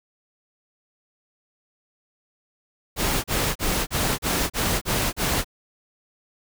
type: noise bursts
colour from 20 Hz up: pink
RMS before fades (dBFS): -23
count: 8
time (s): 2.96-5.445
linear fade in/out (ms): 50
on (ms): 280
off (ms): 35
effects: none